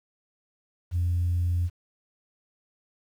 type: tone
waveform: sine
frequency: 87.31 Hz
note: F2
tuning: in tune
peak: -21 dBFS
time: 0.91-1.7 s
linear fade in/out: 50 ms
effects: tanh soft clip ceiling -19 dBFS + 9-bit